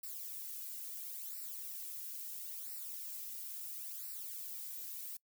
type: noise with flanger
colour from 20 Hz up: violet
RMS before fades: -45 dBFS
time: 0.03-5.17 s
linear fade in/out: 5 ms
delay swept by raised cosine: 0.3 to 2.3 ms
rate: 0.74 Hz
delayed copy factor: -0.75
effects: noise-tail reverb RT60 0.1 s tail -24 dB re dry